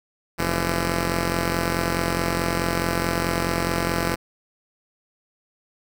5% pulse tone pair together, 44.68 / 168.7 Hz, F1 / E3, +40 / +40 cents, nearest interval octave + major seventh, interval 2300 cents, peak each -13 dBFS, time 0.38-4.16 s, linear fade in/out 20 ms, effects none

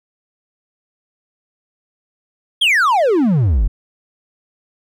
triangle exponential sweep, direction down, 3412 to 41.2 Hz, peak -9 dBFS, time 2.61-3.68 s, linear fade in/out 10 ms, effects none

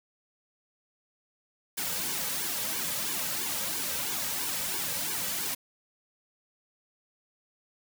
white noise with flanger, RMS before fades -32 dBFS, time 1.77-5.55 s, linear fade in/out 10 ms, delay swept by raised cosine 1.5 to 2.9 ms, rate 3 Hz, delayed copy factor -0.8, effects none

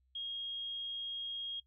sine tone, 3261 Hz, G#7, 32 cents flat, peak -38 dBFS, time 0.15-1.6 s, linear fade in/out 5 ms, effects noise-tail reverb RT60 0.1 s tail -20 dB re dry + added 64 Hz sine -70 dBFS peak until 1.66 s

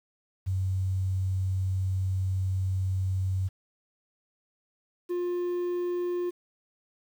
sine / triangle tone pair in turn, 94.3 / 353.5 Hz, F#2 / F4, +33 / +21 cents, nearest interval octave + major seventh, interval 2288 cents, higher second, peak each -25 dBFS, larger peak neither, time 0.46-3.49 / 5.09-6.31 s, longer first, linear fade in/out 20 ms, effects 9-bit

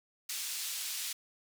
pink band-pass noise, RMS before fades -38 dBFS, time 0.29-1.13 s, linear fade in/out 5 ms, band 3500 to 16000 Hz, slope 12 dB/octave, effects none

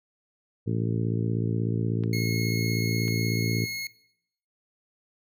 harmonic tone, 56.4 Hz, A1, 44 cents sharp, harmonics 2 / 3 / 4 / 5 / 6 / 7 / 8, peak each -27 / -31 / -33 / -35 / -37 / -38 / -39 dBFS, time 0.66-3.66 s, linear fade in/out 20 ms
clicks, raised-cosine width 0.3 ms, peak -28 dBFS, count 2, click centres 2.037 / 3.081 s
25% pulse tone, 2166 Hz, C#7, 41 cents flat, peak -27 dBFS, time 2.13-3.87 s, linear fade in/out 2 ms
effects noise-tail reverb RT60 0.7 s tail -19 dB re dry

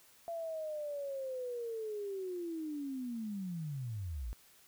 sine linear sweep, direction down, 680 to 48.76 Hz, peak -37 dBFS, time 0.28-4.33 s, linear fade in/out 0 ms, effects white hiss -63 dBFS RMS until 4.67 s

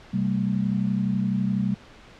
sine tone cluster, 129.1 / 193.8 / 225.7 Hz, C3 / G3 / A3, -23 / -20 / +44 cents, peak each -29 / -23 / -28 dBFS, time 0.13-1.75 s, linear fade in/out 10 ms, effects pink hiss -48 dBFS RMS until 2.19 s + low-pass 4000 Hz 12 dB/octave

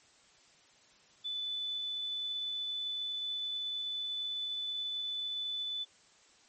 sine tone, 3492 Hz, A7, 14 cents flat, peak -34 dBFS, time 1.24-5.85 s, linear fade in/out 20 ms, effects white hiss -63 dBFS RMS until 6.48 s + MP3 32 kbps

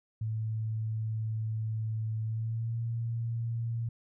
sine tone with pitch glide, 110.2 to 115.75 Hz, A2 to A#2, +3 to -12 cents, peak -30 dBFS, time 0.21-3.89 s, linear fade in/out 5 ms, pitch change +85 cents, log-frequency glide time 2.23-2.79 s, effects none

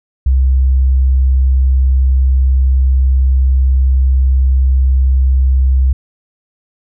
sine tone, 65.41 Hz, C2, in tune, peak -7 dBFS, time 0.26-5.93 s, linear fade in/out 5 ms, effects none

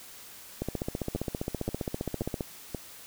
two click trains, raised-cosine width 2 ms, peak -19 / -17 dBFS, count 4 / 28, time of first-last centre 1.16-2.747 / 0.62-2.408 s, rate 1.89 / 15.1 Hz, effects white hiss -48 dBFS RMS until 3.06 s

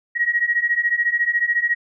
sine beating tone pair, 1890 / 1904 Hz, A#6 / A#6, +23 / +36 cents, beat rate 14 Hz, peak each -21 / -19 dBFS, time 0.15-1.75 s, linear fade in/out 20 ms, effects none

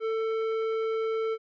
sine tone with tanh clipping, 445.2 Hz, A4, 20 cents sharp, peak -28 dBFS, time 0-1.38 s, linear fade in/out 50 ms, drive 12 dB, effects none

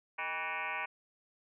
sine tone with frequency modulation, 1667 Hz, G#6, 6 cents sharp, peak -34 dBFS, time 0.18-0.86 s, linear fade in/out 10 ms, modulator 174 Hz, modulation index 5.2, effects none

